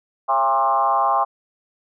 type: tone with frequency modulation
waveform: sine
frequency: 933 Hz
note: A#5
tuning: 1 cent sharp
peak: -15 dBFS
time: 0.28-1.25 s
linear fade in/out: 20 ms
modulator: 128 Hz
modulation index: 2
effects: none